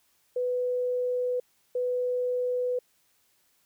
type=tone pair in turn; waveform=sine; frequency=496.9 / 496.9 Hz; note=B4 / B4; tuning=+11 / +11 cents; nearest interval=unison; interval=0 cents; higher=neither; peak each=-25 dBFS; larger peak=neither; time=0.36-1.4 / 1.75-2.79 s; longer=neither; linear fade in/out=5 ms; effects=white hiss -68 dBFS RMS until 3.65 s